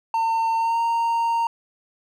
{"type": "tone with pitch glide", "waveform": "triangle", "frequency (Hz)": [906, 925], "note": ["A#5", "A#5"], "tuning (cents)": [-50, -14], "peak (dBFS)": -17, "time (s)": [0.14, 1.47], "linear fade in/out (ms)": 2, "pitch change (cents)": 36, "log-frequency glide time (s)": [0.56, 0.79], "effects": []}